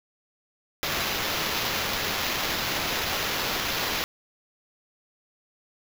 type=noise with sample-and-hold; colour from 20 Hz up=blue; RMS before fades=-28 dBFS; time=0.83-4.04 s; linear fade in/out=0 ms; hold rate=8820 Hz; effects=none